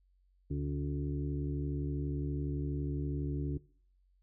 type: harmonic tone with a mistuned harmonic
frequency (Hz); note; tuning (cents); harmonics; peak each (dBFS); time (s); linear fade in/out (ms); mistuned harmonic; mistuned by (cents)
72.1; D2; -31; 1 / 2 / 4 / 5 / 6; -37 / -35 / -39 / -44 / -51; 0.5-3.58; 10; 4; -31
effects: noise-tail reverb RT60 0.5 s tail -22 dB re dry + added 46 Hz sine -66 dBFS peak until 4.22 s